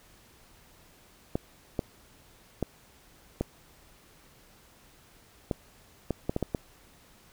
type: clicks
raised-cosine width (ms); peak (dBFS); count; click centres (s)
2; -14; 10; 1.355 / 1.792 / 2.627 / 3.41 / 5.512 / 6.107 / 6.295 / 6.364 / 6.427 / 6.548
effects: pink hiss -58 dBFS RMS until 7.32 s